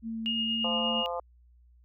sine tone with vibrato, 225.2 Hz, A3, 40 cents sharp, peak -32 dBFS, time 0.02-1.04 s, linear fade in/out 50 ms, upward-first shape sine, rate 3.8 Hz, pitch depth 8 cents each way
sine tone with tremolo, 2849 Hz, F7, 34 cents sharp, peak -27 dBFS, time 0.26-1.06 s, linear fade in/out 0 ms, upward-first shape sine, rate 8.6 Hz, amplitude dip 25%
harmonic tone, 173 Hz, F3, 16 cents flat, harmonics 3 / 4 / 5 / 6 / 7, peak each -34 / -36 / -38 / -40 / -41 dBFS, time 0.64-1.2 s, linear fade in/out 5 ms
effects added 60 Hz sine -56 dBFS peak until 1.84 s

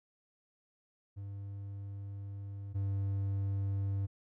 triangle tone pair in turn, 99.6 / 98.57 Hz, G2 / G2, +28 / +10 cents, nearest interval unison, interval 18 cents, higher first, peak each -38 / -29 dBFS, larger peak second, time 1.16-2.74 / 2.74-4.07 s, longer first, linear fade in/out 20 ms, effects none

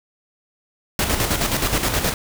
pink noise with tremolo, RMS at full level -19 dBFS, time 0.99-2.14 s, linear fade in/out 2 ms, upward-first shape square, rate 9.5 Hz, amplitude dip 50%, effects none

